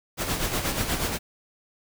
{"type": "noise with tremolo", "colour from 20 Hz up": "pink", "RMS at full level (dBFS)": -25, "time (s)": [0.17, 1.19], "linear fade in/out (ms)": 50, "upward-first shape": "sine", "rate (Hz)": 8.3, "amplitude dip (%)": 55, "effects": []}